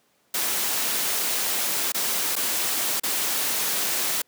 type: noise with dropouts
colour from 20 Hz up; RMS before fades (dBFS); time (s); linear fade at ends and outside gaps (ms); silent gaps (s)
white; -25; 0.34-4.22; 5; 1.921-1.944 / 2.356-2.363 / 2.999-3.034
effects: pink hiss -65 dBFS RMS until 4.27 s + high-pass 200 Hz 12 dB/octave